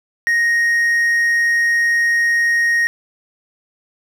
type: tone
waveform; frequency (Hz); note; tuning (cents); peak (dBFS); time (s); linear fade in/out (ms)
triangle; 1869; A#6; +4; -11; 0.27-2.87; 0
effects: none